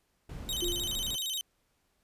brown noise, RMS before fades -40 dBFS, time 0.29-1.16 s, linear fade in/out 5 ms
sawtooth tone with vibrato, 3400 Hz, G#7, 40 cents sharp, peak -29 dBFS, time 0.49-1.41 s, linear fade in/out 0 ms, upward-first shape square, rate 13 Hz, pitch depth 180 cents each way
sine tone with exponential decay, 349.2 Hz, F4, in tune, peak -29 dBFS, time 0.62-1.13 s, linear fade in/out 5 ms, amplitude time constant 110 ms
effects pink hiss -74 dBFS RMS until 2.03 s + resampled to 32000 Hz

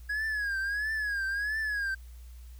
triangle tone with vibrato, 1661.2 Hz, G#6, in tune, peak -27 dBFS, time 0.09-1.95 s, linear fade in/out 10 ms, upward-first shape triangle, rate 1.5 Hz, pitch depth 120 cents each way, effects added 60 Hz sine -44 dBFS peak until 2.59 s + white hiss -62 dBFS RMS until 2.59 s

